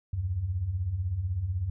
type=beating tone pair; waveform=sine; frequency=77.78 / 93.78 Hz; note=D#2 / F#2; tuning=0 / +24 cents; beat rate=16 Hz; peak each=-35 / -28 dBFS; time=0.13-1.7 s; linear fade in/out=5 ms; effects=none